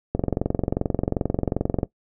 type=click train; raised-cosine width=2 ms; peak=-8 dBFS; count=39; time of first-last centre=0.15-1.831 s; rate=22.6 Hz; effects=noise-tail reverb RT60 0.1 s tail -17 dB re dry